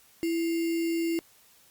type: tone with sample-and-hold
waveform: sine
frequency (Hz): 332.6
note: E4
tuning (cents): +16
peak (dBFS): -25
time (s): 0.23-1.19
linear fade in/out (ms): 0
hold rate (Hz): 2450
effects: white hiss -59 dBFS RMS until 1.7 s + Opus 48 kbps